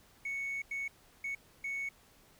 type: tone bursts at uneven times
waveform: triangle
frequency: 2217 Hz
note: C#7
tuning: in tune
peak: -32 dBFS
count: 4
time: 0.25-0.62 / 0.71-0.88 / 1.24-1.35 / 1.64-1.89 s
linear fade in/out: 5 ms
effects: tanh soft clip ceiling -30 dBFS + pink hiss -63 dBFS RMS until 2.39 s